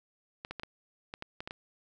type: clicks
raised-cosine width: 0.3 ms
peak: -23 dBFS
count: 9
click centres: 0.449 / 0.51 / 0.597 / 0.634 / 1.139 / 1.224 / 1.405 / 1.475 / 1.509 s
effects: none